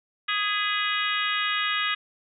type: harmonic tone with a mistuned harmonic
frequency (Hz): 415.3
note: G#4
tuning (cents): 0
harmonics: 3 / 4 / 5 / 6 / 7 / 8 / 9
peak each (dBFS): -29 / -30 / -31 / -32 / -32 / -33 / -34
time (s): 0.28-1.95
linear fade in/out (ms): 10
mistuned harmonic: 5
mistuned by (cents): -47
effects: none